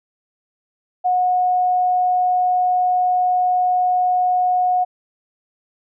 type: tone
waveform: sine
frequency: 728 Hz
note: F#5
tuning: 28 cents flat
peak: -14 dBFS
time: 1.04-4.85 s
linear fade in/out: 20 ms
effects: none